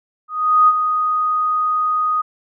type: tone with ADSR envelope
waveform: sine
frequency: 1244.5 Hz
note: D#6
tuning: in tune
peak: -7 dBFS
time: 0.28-2.22 s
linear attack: 400 ms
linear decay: 41 ms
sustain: -8 dB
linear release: 13 ms
effects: none